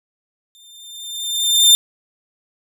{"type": "tone with exponential growth", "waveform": "sawtooth", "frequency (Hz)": 3595, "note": "A7", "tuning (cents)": 36, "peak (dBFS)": -3, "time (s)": [0.55, 1.75], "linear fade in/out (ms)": 0, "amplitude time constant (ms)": 260, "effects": []}